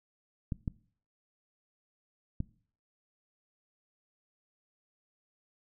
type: clicks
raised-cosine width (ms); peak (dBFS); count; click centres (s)
5; -20; 3; 0.522 / 0.678 / 2.404
effects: noise-tail reverb RT60 0.5 s tail -21 dB re dry